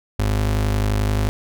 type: ring-modulated tone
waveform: square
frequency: 77.78 Hz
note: D#2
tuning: in tune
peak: -15 dBFS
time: 0.19-1.29 s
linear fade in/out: 0 ms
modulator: 25.7 Hz
effects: none